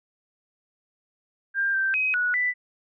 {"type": "tone with pitch steps", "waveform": "sine", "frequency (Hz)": [1594, 1564, 2528, 1466, 1984], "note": ["G6", "G6", "D#7", "F#6", "B6"], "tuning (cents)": [28, -4, 27, -16, 7], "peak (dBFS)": -21, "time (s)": [1.54, 2.54], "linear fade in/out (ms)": 50, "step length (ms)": 200, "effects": []}